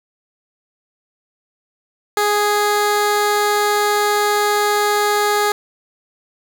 15% pulse tone, 415 Hz, G#4, 1 cent flat, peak -8 dBFS, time 2.17-5.52 s, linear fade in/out 2 ms, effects none

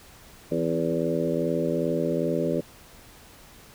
harmonic tone with a mistuned harmonic, 82.5 Hz, E2, 2 cents sharp, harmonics 2 / 3 / 4 / 5 / 6 / 7, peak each -30 / -30 / -30 / -30 / -30 / -30 dBFS, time 0.51-2.61 s, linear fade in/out 10 ms, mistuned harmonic 3, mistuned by +41 cents, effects pink hiss -50 dBFS RMS until 3.74 s

